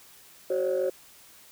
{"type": "tone cluster", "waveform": "sine", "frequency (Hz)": [374.6, 537, 584], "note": ["F#4", "C5", "D5"], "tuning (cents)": [21, 45, -10], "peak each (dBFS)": [-27, -25, -32], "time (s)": [0.5, 0.9], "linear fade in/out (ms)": 5, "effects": ["tanh soft clip ceiling -19 dBFS", "white hiss -53 dBFS RMS until 1.51 s"]}